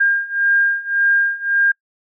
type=beating tone pair; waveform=sine; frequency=1607 / 1608.8 Hz; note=G6 / G6; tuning=+43 / +44 cents; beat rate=1.8 Hz; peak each=-18 / -16 dBFS; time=0-1.72 s; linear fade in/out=10 ms; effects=noise-tail reverb RT60 0.1 s tail -26 dB re dry